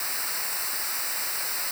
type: noise with comb filter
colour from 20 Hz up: white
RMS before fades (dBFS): -29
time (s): 0-1.71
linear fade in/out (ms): 2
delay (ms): 0.3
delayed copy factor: -0.8
effects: none